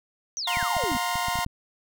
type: exponential sweep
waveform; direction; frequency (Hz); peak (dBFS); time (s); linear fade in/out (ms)
sine; down; 6272 to 223.2; -28; 0.37-0.97; 0
type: chord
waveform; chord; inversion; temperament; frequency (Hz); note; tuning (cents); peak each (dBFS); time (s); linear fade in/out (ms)
sawtooth; F suspended fourth; none; equal with one note detuned; 710.3 / 932.3 / 1046.5; F5 / Bb5 / C6; +29 / 0 / 0; -26; 0.47-1.45; 5
type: clicks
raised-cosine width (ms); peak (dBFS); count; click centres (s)
5; -23; 11; 0.571 / 0.628 / 0.767 / 0.838 / 0.918 / 0.951 / 1.156 / 1.284 / 1.356 / 1.389 / 1.464
effects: none